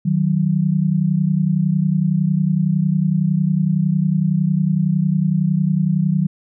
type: tone pair together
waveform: sine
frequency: 155.5 / 186.42 Hz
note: D#3 / F#3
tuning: -1 / +13 cents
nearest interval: minor third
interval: 314 cents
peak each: -17 dBFS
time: 0.05-6.27 s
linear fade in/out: 10 ms
effects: none